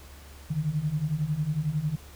sine beating tone pair, 145.2 / 156.2 Hz, D3 / D#3, -19 / +7 cents, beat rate 11 Hz, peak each -30 / -27 dBFS, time 0.5-1.96 s, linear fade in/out 10 ms, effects added 71 Hz sine -46 dBFS peak until 2.15 s + pink hiss -51 dBFS RMS until 2.15 s

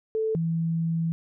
sine tone pair in turn, 440 / 164.81 Hz, A4 / E3, 0 / 0 cents, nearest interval octave + perfect fourth, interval 1700 cents, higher first, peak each -23 dBFS, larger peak neither, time 0.15-0.35 / 0.35-1.12 s, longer second, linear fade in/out 0 ms, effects none

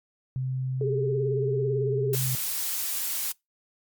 sine tone with pitch glide, 130 to 128.95 Hz, C3 to C3, -11 to -25 cents, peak -26 dBFS, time 0.36-2.35 s, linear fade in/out 0 ms, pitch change -14 cents, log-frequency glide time 1.47-1.64 s
sine tone with vibrato, 412.8 Hz, G#4, 10 cents flat, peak -25 dBFS, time 0.81-2.15 s, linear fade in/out 2 ms, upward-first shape sine, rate 18 Hz, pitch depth 81 cents each way
blue noise, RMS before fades -29 dBFS, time 2.13-3.32 s, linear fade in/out 5 ms
effects noise-tail reverb RT60 0.2 s tail -25 dB re dry + MP3 96 kbps

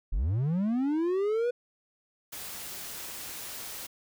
triangle linear sweep, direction up, 32.86 to 494.8 Hz, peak -23 dBFS, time 0.12-1.51 s, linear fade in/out 10 ms
white noise, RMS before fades -40 dBFS, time 2.32-3.87 s, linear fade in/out 10 ms
effects none

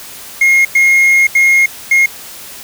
triangle tone bursts at uneven times, 2146 Hz, C7, 43 cents sharp, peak -4 dBFS, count 4, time 0.41-0.65 / 0.75-1.27 / 1.35-1.66 / 1.91-2.06 s, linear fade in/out 5 ms, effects white hiss -31 dBFS RMS until 2.63 s

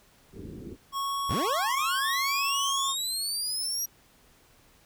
white low-pass noise, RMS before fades -41 dBFS, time 0.32-0.77 s, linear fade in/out 50 ms, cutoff 410 Hz, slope 48 dB/octave
square tone with vibrato, 1098 Hz, C#6, 17 cents flat, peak -29 dBFS, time 0.92-2.95 s, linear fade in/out 50 ms, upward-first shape sine, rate 0.82 Hz, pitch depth 19 cents each way
25% pulse linear sweep, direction up, 37.68 to 5770 Hz, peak -24 dBFS, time 1.29-3.86 s, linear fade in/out 10 ms
effects pink hiss -60 dBFS RMS until 4.85 s

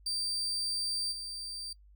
35% pulse tone with level steps, 4676 Hz, D8, 8 cents flat, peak -30 / -37 dBFS, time 0.06-1.73 s, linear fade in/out 5 ms, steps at 1.11 s, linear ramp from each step 20 ms, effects noise-tail reverb RT60 0.1 s tail -24 dB re dry + added 50 Hz sine -55 dBFS peak until 1.95 s

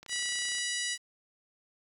click train, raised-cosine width 0.2 ms, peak -31 dBFS, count 18, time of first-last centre 0.03-0.584 s, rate 30.7 Hz
harmonic tone, 975 Hz, B5, 23 cents flat, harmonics 2 / 3 / 4 / 5 / 6 / 7 / 8 / 9 / 10, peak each -36 / -38 / -39 / -40 / -41 / -41 / -42 / -43 / -43 dBFS, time 0.08-0.98 s, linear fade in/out 50 ms
effects 10-bit

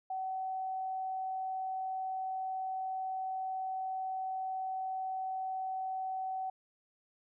sine tone, 757 Hz, F#5, 39 cents sharp, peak -34 dBFS, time 0.1-6.5 s, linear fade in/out 5 ms, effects none

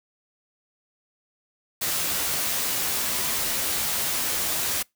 white noise with comb filter, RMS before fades -26 dBFS, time 1.81-4.83 s, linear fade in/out 10 ms, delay 13 ms, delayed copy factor +0.5, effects noise-tail reverb RT60 0.2 s tail -26 dB re dry

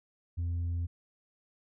sine tone, 85.7 Hz, F2, 32 cents flat, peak -27 dBFS, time 0.37-0.87 s, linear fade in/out 20 ms, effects tanh soft clip ceiling -29 dBFS

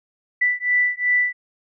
sine beating tone pair, 1975.5 / 1978.2 Hz, B6 / B6, 0 / +2 cents, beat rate 2.7 Hz, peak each -20 dBFS, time 0.41-1.33 s, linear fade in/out 10 ms, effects none

